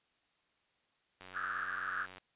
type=click train; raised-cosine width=0.3 ms; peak=-34 dBFS; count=91; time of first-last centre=1.21-2.182 s; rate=92.6 Hz
type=band-pass noise; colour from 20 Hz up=white; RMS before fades=-38 dBFS; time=1.33-2.07 s; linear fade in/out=50 ms; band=1200 to 1700 Hz; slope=96 dB/octave
effects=white hiss -75 dBFS RMS until 2.35 s + resampled to 8000 Hz